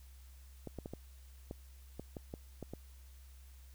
clicks, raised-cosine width 2 ms, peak -29 dBFS, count 10, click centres 0.673 / 0.787 / 0.859 / 0.936 / 1.511 / 1.996 / 2.168 / 2.339 / 2.627 / 2.736 s, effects added 65 Hz sine -53 dBFS peak until 3.74 s + white hiss -66 dBFS RMS until 3.74 s

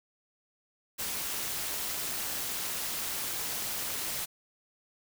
white noise with amplitude modulation, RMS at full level -32 dBFS, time 0.98-4.26 s, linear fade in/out 20 ms, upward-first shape sine, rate 221 Hz, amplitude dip 55%, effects none

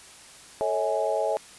sine chord, A major seventh, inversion none, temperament equal with one note detuned, 440 / 554.4 / 643.5 / 830.6 Hz, A4 / C#5 / E5 / G#5, 0 / 0 / -42 / 0 cents, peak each -30 / -28 / -27 / -30 dBFS, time 0.61-1.37 s, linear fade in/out 0 ms, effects white hiss -48 dBFS RMS until 1.58 s + resampled to 24000 Hz

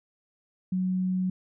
sine tone, 185 Hz, F#3, in tune, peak -24 dBFS, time 0.72-1.3 s, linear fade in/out 5 ms, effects none

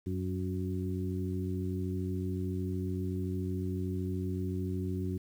harmonic tone with a mistuned harmonic, 93.5 Hz, F#2, 19 cents sharp, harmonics 1 / 2 / 3 / 4, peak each -34 / -37 / -39 / -40 dBFS, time 0.06-5.18 s, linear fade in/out 10 ms, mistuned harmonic 4, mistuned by -26 cents, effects 10-bit

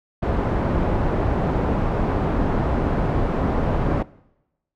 pink low-pass noise, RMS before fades -21 dBFS, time 0.22-4.03 s, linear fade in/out 10 ms, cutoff 890 Hz, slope 12 dB/octave, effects noise-tail reverb RT60 0.9 s tail -21 dB re dry

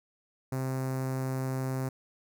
sawtooth tone with notch filter, 131.3 Hz, C3, 6 cents sharp, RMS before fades -32 dBFS, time 0.52-1.89 s, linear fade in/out 5 ms, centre 3200 Hz, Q 0.56, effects none

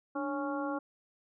harmonic tone with a mistuned harmonic, 277.2 Hz, C#4, in tune, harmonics 1 / 2 / 3 / 4 / 5, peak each -35 / -38 / -40 / -41 / -42 dBFS, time 0.15-0.79 s, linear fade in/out 10 ms, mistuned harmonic 1, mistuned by +96 cents, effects none

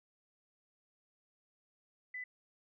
sine tone, 2000 Hz, B6, 21 cents sharp, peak -40 dBFS, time 2.14-2.24 s, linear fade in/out 5 ms, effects none

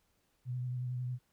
sine tone with vibrato, 125 Hz, B2, 21 cents sharp, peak -34 dBFS, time 0.45-1.19 s, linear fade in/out 50 ms, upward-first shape triangle, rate 11 Hz, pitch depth 32 cents each way, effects pink hiss -75 dBFS RMS until 1.32 s

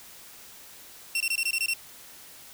sawtooth tone bursts, 2716 Hz, F7, 49 cents flat, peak -21 dBFS, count 8, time 1.15-1.736 s, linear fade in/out 2 ms, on 54 ms, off 22 ms, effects white hiss -48 dBFS RMS until 2.53 s

